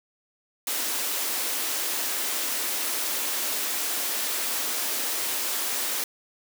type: high-pass noise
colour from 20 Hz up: white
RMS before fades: -28 dBFS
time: 0.67-6.04 s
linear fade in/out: 2 ms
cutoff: 240 Hz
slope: 48 dB/octave
effects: none